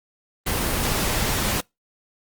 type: noise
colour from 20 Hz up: pink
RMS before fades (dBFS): -23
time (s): 0.46-1.61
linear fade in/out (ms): 10
effects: noise-tail reverb RT60 0.2 s tail -26 dB re dry + Opus 24 kbps